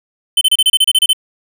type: tone bursts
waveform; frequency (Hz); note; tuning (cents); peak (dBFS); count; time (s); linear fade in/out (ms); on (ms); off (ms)
square; 3066; G7; -39; -8; 11; 0.37-1.132; 5; 42; 30
effects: none